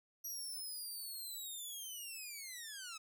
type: linear sweep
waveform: 10% pulse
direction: down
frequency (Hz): 5800 to 1266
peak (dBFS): -37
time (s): 0.24-2.98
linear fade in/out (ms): 10
effects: none